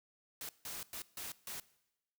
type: noise bursts at uneven times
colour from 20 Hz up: white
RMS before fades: -44 dBFS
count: 5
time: 0.41-0.49 / 0.65-0.83 / 0.93-1.02 / 1.17-1.32 / 1.47-1.6 s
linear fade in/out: 2 ms
effects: noise-tail reverb RT60 0.9 s tail -20 dB re dry